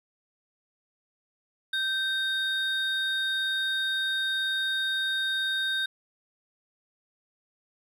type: tone pair together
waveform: triangle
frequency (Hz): 1556 / 3701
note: G6 / A#7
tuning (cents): -13 / -13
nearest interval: octave + minor third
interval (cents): 1500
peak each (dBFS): -27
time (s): 1.73-5.86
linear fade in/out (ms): 5
effects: none